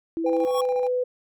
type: tone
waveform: sine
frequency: 329.6 Hz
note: E4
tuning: in tune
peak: -24 dBFS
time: 0.17-0.45 s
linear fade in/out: 0 ms
type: tone with pitch glide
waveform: sine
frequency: 503 to 499.2 Hz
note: B4 to B4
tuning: +32 to +19 cents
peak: -21 dBFS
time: 0.24-1.04 s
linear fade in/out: 10 ms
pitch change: -13 cents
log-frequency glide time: 0.64-0.74 s
type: tone with tremolo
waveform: triangle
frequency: 800 Hz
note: G5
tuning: 35 cents sharp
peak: -26 dBFS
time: 0.26-0.88 s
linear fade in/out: 5 ms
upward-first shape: square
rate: 14 Hz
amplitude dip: 65%
type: tone with exponential growth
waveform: square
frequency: 1108.7 Hz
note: C#6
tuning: in tune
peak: -24 dBFS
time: 0.34-0.61 s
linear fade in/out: 5 ms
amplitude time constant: 58 ms
effects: none